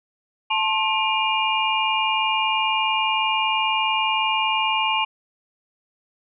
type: tone cluster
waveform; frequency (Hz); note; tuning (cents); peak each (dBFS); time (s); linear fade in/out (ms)
sine; 877 / 1068 / 2404 / 2829; A5 / C6 / D7 / F7; -6 / +35 / +40 / +22; -23 / -26 / -25 / -24; 0.5-5.05; 10
effects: none